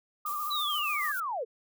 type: tone with vibrato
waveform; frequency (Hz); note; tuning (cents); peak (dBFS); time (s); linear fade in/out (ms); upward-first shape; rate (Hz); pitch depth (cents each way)
sine; 1194; D6; +28; -31; 0.25-1.12; 5; triangle; 14; 65
type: noise with tremolo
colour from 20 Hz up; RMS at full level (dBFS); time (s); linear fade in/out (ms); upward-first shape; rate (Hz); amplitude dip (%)
violet; -39; 0.26-1.2; 2; sine; 6.6; 35
type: linear sweep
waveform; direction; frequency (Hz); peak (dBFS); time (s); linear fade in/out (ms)
sine; down; 4029 to 410; -30; 0.5-1.45; 20
effects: none